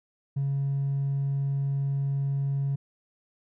sine tone with hard clipping, 138.7 Hz, C#3, 1 cent sharp, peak -25 dBFS, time 0.36-2.76 s, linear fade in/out 10 ms, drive 1 dB, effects none

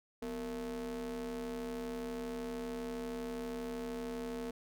square ring-modulated tone, 105.9 Hz, G#2, 34 cents sharp, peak -36 dBFS, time 0.22-4.51 s, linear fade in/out 5 ms, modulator 354 Hz, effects none

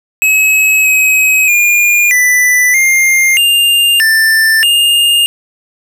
square tone with pitch steps, 2566 / 2541 / 2419 / 1987 / 2114 / 2804 / 1777 / 2825 Hz, E7 / D#7 / D#7 / B6 / C7 / F7 / A6 / F7, -47 / +36 / -49 / +10 / +17 / +6 / +17 / +19 cents, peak -7 dBFS, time 0.22-5.26 s, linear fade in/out 0 ms, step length 630 ms, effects 7-bit

